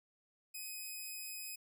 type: tone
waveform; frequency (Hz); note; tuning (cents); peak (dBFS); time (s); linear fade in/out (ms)
5% pulse; 2521; D#7; +22; -34; 0.54-1.56; 10
effects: none